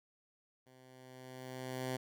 10% pulse tone with level ramp, 128.7 Hz, C3, 28 cents flat, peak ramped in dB -53 to -27 dBFS, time 0.66-1.97 s, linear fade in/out 10 ms, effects none

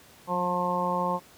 harmonic tone with a mistuned harmonic, 178 Hz, F3, 33 cents sharp, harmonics 1 / 2 / 3 / 4 / 5 / 6, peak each -32 / -38 / -31 / -37 / -29 / -30 dBFS, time 0.27-1.2 s, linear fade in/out 50 ms, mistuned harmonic 1, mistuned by +26 cents, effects pink hiss -53 dBFS RMS until 1.37 s + high-pass 80 Hz 12 dB/octave

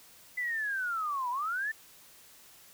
sine linear two-way sweep, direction down then up, 2022 to 949 to 1808 Hz, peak -30 dBFS, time 0.37-1.72 s, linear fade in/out 10 ms, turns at 1.3 s, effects white hiss -56 dBFS RMS until 2.73 s

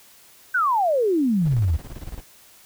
sine exponential sweep, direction down, 1560 to 72.2 Hz, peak -17 dBFS, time 0.54-1.77 s, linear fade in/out 10 ms
brown noise with tremolo, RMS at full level -33 dBFS, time 1.4-2.24 s, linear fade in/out 50 ms, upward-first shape square, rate 18 Hz, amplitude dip 70%
effects white hiss -51 dBFS RMS until 2.65 s

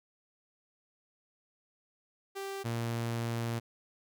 sawtooth tone pair in turn, 392 / 116.54 Hz, G4 / A#2, 0 / 0 cents, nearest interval octave + major sixth, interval 2100 cents, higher first, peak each -33 / -28 dBFS, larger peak second, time 2.35-2.64 / 2.64-3.6 s, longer second, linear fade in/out 20 ms, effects none

